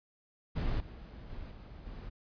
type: noise with level steps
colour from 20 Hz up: brown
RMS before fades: -33 / -47 / -44 / -48 / -44 dBFS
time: 0.55-2.1 s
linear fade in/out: 20 ms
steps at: 0.8 / 1.29 / 1.51 / 1.86 s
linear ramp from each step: 5 ms
effects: resampled to 11025 Hz

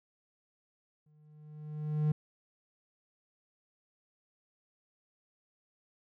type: tone with exponential growth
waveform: triangle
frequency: 151.7 Hz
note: D#3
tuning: 44 cents flat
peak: -22 dBFS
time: 1.06-2.12 s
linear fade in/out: 5 ms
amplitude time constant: 230 ms
effects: none

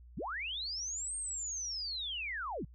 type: linear two-way sweep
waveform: sine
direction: up then down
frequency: 98 to 8670 to 98 Hz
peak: -36 dBFS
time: 0.17-2.65 s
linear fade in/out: 5 ms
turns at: 1.16 s
effects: added 60 Hz sine -52 dBFS peak until 2.74 s

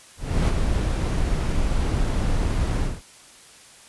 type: noise with ADSR envelope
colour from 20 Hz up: brown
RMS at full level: -17 dBFS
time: 0.17-3.02 s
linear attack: 310 ms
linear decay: 30 ms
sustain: -5 dB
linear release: 210 ms
effects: white hiss -48 dBFS RMS until 3.88 s + resampled to 24000 Hz

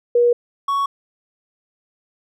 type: tone pair in turn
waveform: sine / triangle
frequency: 480 / 1114.3 Hz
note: B4 / C#6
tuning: -49 / +9 cents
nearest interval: octave + minor third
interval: 1458 cents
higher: second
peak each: -11 / -15 dBFS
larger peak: first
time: 0.15-0.33 / 0.68-0.86 s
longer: neither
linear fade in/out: 5 ms
effects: none

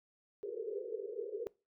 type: band-pass noise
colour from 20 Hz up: pink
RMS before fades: -41 dBFS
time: 0.43-1.47 s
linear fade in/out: 0 ms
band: 390 to 490 Hz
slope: 96 dB/octave
effects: noise-tail reverb RT60 0.3 s tail -23 dB re dry

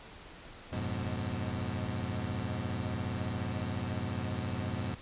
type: chord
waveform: 25% pulse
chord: F diminished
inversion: none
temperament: equal with one note detuned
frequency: 89.4 / 103.83 / 123.47 Hz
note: F2 / Ab2 / Cb3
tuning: +41 / 0 / 0 cents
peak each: -34 dBFS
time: 0.72-4.95 s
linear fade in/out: 10 ms
effects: pink hiss -50 dBFS RMS until 5.01 s + resampled to 8000 Hz

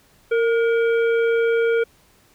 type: harmonic tone with a mistuned harmonic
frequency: 460.4 Hz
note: A#4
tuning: 22 cents flat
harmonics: 1 / 3 / 5 / 7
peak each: -16 / -26 / -32 / -41 dBFS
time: 0.31-1.84 s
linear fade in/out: 10 ms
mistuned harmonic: 3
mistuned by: +55 cents
effects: pink hiss -56 dBFS RMS until 2.34 s

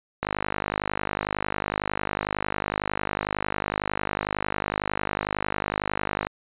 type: click train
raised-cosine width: 0.5 ms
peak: -10 dBFS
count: 309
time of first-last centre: 0.23-6.269 s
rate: 51 Hz
effects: resampled to 8000 Hz

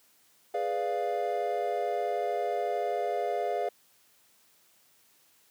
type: chord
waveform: triangle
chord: G# diminished seventh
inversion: none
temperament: equal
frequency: 415.3 / 493.9 / 587.3 / 698.5 Hz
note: G#4 / B4 / D5 / F5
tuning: 0 / 0 / 0 / 0 cents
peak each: -32 / -33 / -33 / -29 dBFS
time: 0.54-3.69 s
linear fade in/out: 5 ms
effects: white hiss -64 dBFS RMS until 5.5 s + high-pass 100 Hz 12 dB/octave

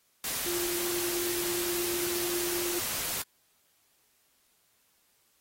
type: tone in noise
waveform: sine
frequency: 349.2 Hz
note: F4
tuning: in tune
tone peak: -33 dBFS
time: 0.46-2.79 s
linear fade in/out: 2 ms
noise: white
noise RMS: -33 dBFS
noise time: 0.24-3.22 s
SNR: -3 dB
effects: white hiss -69 dBFS RMS until 5.4 s + AAC 48 kbps

